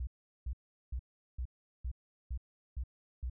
sine tone bursts, 61.74 Hz, B1, in tune, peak -34 dBFS, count 8, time 0-3.298 s, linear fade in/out 5 ms, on 71 ms, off 390 ms, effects none

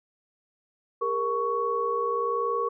sine tone cluster, 408.2 / 469.2 / 1115 Hz, G#4 / A#4 / C#6, -30 / +11 / +10 cents, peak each -32 / -28 / -27 dBFS, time 1.01-2.69 s, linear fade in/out 10 ms, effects none

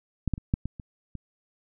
clicks, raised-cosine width 5 ms, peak -13 / -13 / -25 / -10 / -18 / -26 / -24 dBFS, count 7, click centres 0.277 / 0.337 / 0.379 / 0.539 / 0.656 / 0.798 / 1.153 s, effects none

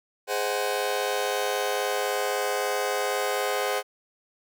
sawtooth chord, Ab dominant seventh, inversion none, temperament just, 415.3 / 519.1 / 623 / 747.5 Hz, Ab4 / C5 / Eb5 / Gb5, 0 / -14 / +2 / +17 cents, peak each -26 / -25 / -30 / -27 dBFS, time 0.27-3.83 s, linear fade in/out 50 ms, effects none

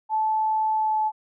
sine tone with pitch glide, 871 to 864 Hz, A5 to A5, -18 to -32 cents, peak -20 dBFS, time 0.09-1.12 s, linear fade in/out 50 ms, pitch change -14 cents, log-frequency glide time 0.73-1.01 s, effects none

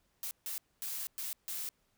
blue noise bursts at uneven times, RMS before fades -39 dBFS, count 5, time 0.23-0.31 / 0.46-0.58 / 0.82-1.07 / 1.18-1.33 / 1.48-1.69 s, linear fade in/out 0 ms, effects pink hiss -75 dBFS RMS until 1.97 s

